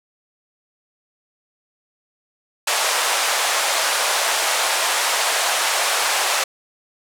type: band-pass noise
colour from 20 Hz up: pink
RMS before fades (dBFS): -20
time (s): 2.67-6.44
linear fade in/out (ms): 5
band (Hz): 610 to 11000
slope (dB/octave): 24
effects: none